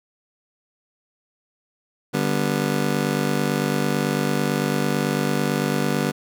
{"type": "chord", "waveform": "25% pulse", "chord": "G major", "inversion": "second", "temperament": "just", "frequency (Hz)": [147, 196, 245], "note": ["D3", "G3", "B3"], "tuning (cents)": [2, 0, -14], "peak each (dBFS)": -21, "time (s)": [2.13, 6.12], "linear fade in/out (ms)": 20, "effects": []}